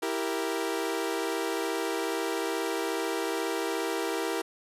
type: chord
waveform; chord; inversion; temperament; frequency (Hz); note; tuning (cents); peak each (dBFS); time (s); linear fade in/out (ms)
sawtooth; E diminished; none; equal; 329.6 / 392 / 466.2; E4 / G4 / Bb4; 0 / 0 / 0; -29; 0.02-4.42; 10
effects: resampled to 32000 Hz